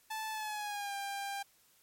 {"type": "tone with pitch glide", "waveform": "sawtooth", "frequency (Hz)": [874, 796.8], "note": ["A5", "G5"], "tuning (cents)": [-12, 28], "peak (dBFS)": -33, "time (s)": [0.1, 1.43], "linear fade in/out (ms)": 10, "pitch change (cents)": -160, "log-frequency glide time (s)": [0.31, 0.95], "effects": ["white hiss -67 dBFS RMS until 1.82 s", "MP3 64 kbps"]}